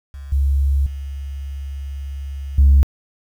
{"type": "tone with level steps", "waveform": "sine", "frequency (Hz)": 69.3, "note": "C#2", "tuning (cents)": 0, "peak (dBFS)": [-30, -13, -25, -6], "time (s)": [0.14, 2.83], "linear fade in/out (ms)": 0, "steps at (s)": [0.32, 0.86, 2.58], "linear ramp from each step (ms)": 5, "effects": ["tanh soft clip ceiling -5 dBFS", "8-bit"]}